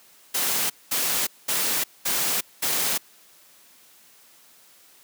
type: noise bursts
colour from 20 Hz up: white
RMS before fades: -24 dBFS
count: 5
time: 0.34-2.98 s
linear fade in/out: 10 ms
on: 360 ms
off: 210 ms
effects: white hiss -54 dBFS RMS until 5.03 s + high-pass 150 Hz 12 dB/octave